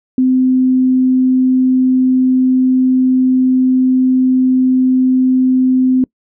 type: tone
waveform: sine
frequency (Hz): 257.2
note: C4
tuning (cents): -30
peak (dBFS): -8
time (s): 0.18-6.04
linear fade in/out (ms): 2
effects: noise-tail reverb RT60 0.1 s tail -25 dB re dry